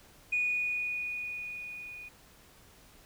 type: tone with level ramp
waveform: sine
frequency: 2464 Hz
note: D#7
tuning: 17 cents flat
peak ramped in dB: -25 to -43 dBFS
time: 0.32-2.09 s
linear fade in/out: 10 ms
effects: tanh soft clip ceiling -21 dBFS + pink hiss -58 dBFS RMS until 3.05 s